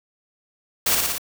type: noise with echo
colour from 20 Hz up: white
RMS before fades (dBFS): -20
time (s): 0.86-0.95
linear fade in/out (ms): 5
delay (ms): 58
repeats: 4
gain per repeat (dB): -2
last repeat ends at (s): 1.182
effects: none